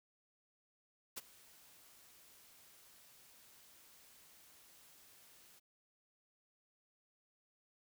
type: noise with ADSR envelope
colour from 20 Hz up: white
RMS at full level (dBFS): -42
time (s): 1.16-5.6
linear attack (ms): 17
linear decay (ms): 25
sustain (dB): -21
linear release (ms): 18
effects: none